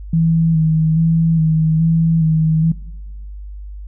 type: tone with vibrato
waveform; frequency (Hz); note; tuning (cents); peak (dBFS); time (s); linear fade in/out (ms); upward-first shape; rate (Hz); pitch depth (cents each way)
sine; 161.2; E3; -38; -11; 0.13-2.72; 5; square; 1.2; 28
effects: noise-tail reverb RT60 1.0 s tail -19 dB re dry + added 50 Hz sine -28 dBFS peak until 3.87 s